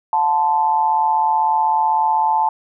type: tone with amplitude modulation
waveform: sine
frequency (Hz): 878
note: A5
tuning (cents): -4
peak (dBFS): -10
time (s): 0.13-2.49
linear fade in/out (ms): 2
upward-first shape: sine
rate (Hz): 156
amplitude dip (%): 75
effects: none